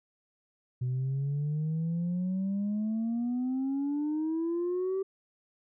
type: exponential sweep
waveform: sine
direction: up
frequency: 124 to 388.9 Hz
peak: -26 dBFS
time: 0.81-5.03 s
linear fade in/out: 10 ms
effects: tanh soft clip ceiling -26 dBFS